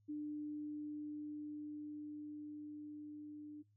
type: tone with level ramp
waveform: sine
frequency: 298.5 Hz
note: D4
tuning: 28 cents sharp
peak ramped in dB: -40 to -48 dBFS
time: 0.08-3.63 s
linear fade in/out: 20 ms
effects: noise-tail reverb RT60 0.2 s tail -24 dB re dry + added 104 Hz sine -70 dBFS peak until 3.76 s